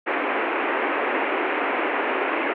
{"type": "band-pass noise", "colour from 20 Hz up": "pink", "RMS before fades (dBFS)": -24, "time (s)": [0.06, 2.54], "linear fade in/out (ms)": 20, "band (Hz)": [280, 2600], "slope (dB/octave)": 48, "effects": []}